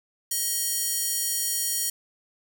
square tone with high-pass filter, 631 Hz, D#5, 24 cents sharp, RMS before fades -27 dBFS, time 0.31-1.9 s, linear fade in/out 5 ms, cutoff 7400 Hz, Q 1.1, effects none

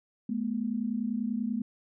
sine tone pair together, 212.2 / 242.4 Hz, G#3 / B3, +38 / -32 cents, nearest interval major second, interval 230 cents, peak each -31 / -31 dBFS, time 0.29-1.62 s, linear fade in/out 5 ms, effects none

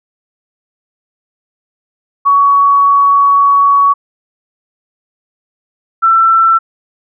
sine tone pair in turn, 1124 / 1339.3 Hz, C#6 / E6, +24 / +27 cents, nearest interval minor third, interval 303 cents, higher second, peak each -5 dBFS, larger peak neither, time 2.25-3.94 / 6.02-6.59 s, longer first, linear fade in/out 20 ms, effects none

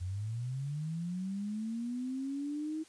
sine linear sweep, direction up, 86.7 to 318.4 Hz, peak -34 dBFS, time 0-2.84 s, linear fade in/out 20 ms, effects white hiss -60 dBFS RMS until 2.88 s + resampled to 22050 Hz

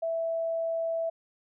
sine tone, 659.3 Hz, E5, in tune, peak -27 dBFS, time 0.02-1.1 s, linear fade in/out 10 ms, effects none

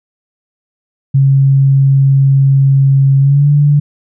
sine tone with pitch glide, 136.6 to 145.56 Hz, C#3 to D3, -25 to -15 cents, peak -5 dBFS, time 1.14-3.8 s, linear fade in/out 10 ms, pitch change +110 cents, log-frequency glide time 3.19-3.5 s, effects none

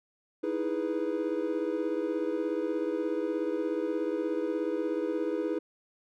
triangle chord, E major seventh, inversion third, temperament equal with one note detuned, 312.9 / 329.6 / 415.3 / 493.9 Hz, D#4 / E4 / G#4 / B4, +10 / 0 / 0 / 0 cents, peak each -32 dBFS, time 0.43-5.59 s, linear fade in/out 10 ms, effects none

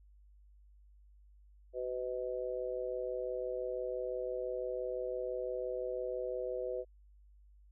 harmonic tone, 125.9 Hz, B2, 34 cents sharp, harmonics 3 / 4 / 5, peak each -41 / -37 / -42 dBFS, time 1.73-6.85 s, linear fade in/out 50 ms, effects added 50 Hz sine -58 dBFS peak until 7.71 s

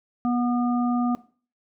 harmonic tone, 243 Hz, B3, 28 cents flat, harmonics 1 / 3 / 5, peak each -21 / -29 / -33 dBFS, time 0.25-1.15 s, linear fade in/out 0 ms, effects noise-tail reverb RT60 0.4 s tail -18 dB re dry

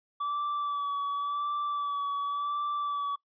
triangle tone with vibrato, 1152 Hz, D6, 34 cents flat, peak -27 dBFS, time 0.2-3.16 s, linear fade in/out 10 ms, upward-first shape sine, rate 0.91 Hz, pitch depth 26 cents each way, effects noise-tail reverb RT60 0.1 s tail -22 dB re dry + resampled to 11025 Hz

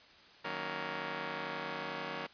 5% pulse chord, D# minor seventh, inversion none, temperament just, 155.56 / 186.68 / 233.3 / 280 Hz, D#3 / F#3 / A#3 / C#4, 0 / +16 / +2 / +18 cents, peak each -33 dBFS, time 0.44-2.27 s, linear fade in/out 10 ms, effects white hiss -58 dBFS RMS until 2.33 s + resampled to 11025 Hz

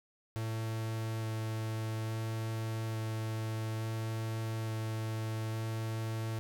45% pulse tone with vibrato, 111.2 Hz, A2, 19 cents sharp, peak -34 dBFS, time 0.36-6.39 s, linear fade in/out 0 ms, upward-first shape square, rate 0.58 Hz, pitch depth 8 cents each way, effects none

